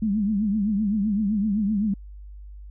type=tone with vibrato; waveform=sine; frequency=207.7 Hz; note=G#3; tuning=in tune; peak=-20 dBFS; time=0.02-1.94 s; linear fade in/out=5 ms; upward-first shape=triangle; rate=7.8 Hz; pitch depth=140 cents each way; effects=added 50 Hz sine -38 dBFS peak until 2.7 s